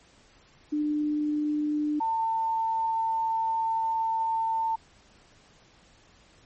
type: tone pair in turn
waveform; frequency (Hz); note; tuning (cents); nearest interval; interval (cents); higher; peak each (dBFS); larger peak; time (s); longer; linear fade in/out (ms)
sine; 299.1 / 898.6; D4 / A5; +32 / +36; octave + perfect fifth; 1904; second; -24; neither; 0.72-2 / 2-4.76; second; 10
effects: pink hiss -58 dBFS RMS until 6.45 s + MP3 32 kbps